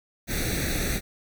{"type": "noise with comb filter", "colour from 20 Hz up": "pink", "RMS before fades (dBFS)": -27, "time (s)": [0.27, 1.01], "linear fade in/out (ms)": 50, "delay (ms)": 0.49, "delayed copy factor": 0.85, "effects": []}